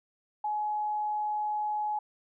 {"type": "tone", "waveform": "sine", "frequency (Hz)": 844, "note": "G#5", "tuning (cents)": 28, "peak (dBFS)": -28, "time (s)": [0.44, 1.99], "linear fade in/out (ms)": 5, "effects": []}